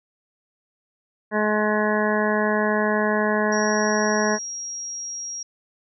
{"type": "harmonic tone", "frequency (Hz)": 212.1, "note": "G#3", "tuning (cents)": 37, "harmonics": [1, 2, 3, 4, 5, 7, 8, 9], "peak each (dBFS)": [-24, -25, -25, -30, -28, -32, -27, -32], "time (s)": [1.31, 4.39], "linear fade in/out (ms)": 50}
{"type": "tone", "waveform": "sine", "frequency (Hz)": 5640, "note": "F8", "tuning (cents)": 16, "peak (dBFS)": -29, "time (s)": [3.52, 5.43], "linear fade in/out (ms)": 5}
{"effects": []}